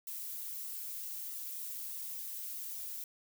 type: noise with flanger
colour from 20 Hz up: violet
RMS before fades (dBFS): -42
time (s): 0.07-3.04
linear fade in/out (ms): 2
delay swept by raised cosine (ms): 1.2 to 5.5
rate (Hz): 1.6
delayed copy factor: -0.55
effects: none